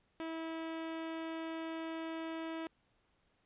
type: tone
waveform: sawtooth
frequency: 324.8 Hz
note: E4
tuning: 26 cents flat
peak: -35 dBFS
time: 0.2-2.67 s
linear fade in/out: 0 ms
effects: pink hiss -75 dBFS RMS until 3.45 s + resampled to 8000 Hz